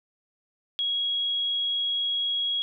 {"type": "tone", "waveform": "sine", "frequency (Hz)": 3312, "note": "G#7", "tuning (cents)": -5, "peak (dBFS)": -24, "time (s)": [0.79, 2.62], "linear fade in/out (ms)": 0, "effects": []}